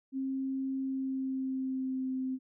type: tone with pitch glide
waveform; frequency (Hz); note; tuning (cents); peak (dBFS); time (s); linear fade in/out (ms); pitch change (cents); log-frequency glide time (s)
sine; 266.8 to 260.3; C4 to C4; +34 to -9; -31; 0.12-2.39; 50; -43; 0.79-2.1
effects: none